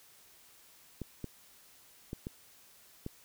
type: clicks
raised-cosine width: 3 ms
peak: -25 dBFS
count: 5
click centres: 1.017 / 1.243 / 2.131 / 2.269 / 3.064 s
effects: white hiss -60 dBFS RMS until 3.24 s